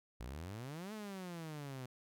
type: exponential two-way sweep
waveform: sawtooth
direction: up then down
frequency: 55 to 220 to 124.8 Hz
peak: -40 dBFS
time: 0.2-1.86 s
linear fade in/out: 5 ms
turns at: 0.93 s
effects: none